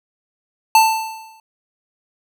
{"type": "tone with exponential decay", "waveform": "square", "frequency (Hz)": 886, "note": "A5", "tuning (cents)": 12, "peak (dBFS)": -7, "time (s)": [0.75, 1.4], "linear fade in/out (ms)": 2, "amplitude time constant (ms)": 140, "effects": []}